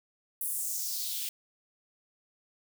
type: noise with high-pass filter sweep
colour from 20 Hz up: blue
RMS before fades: -34 dBFS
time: 0.41-1.29 s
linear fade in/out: 2 ms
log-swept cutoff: 11000 to 2800 Hz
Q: 2.5
effects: none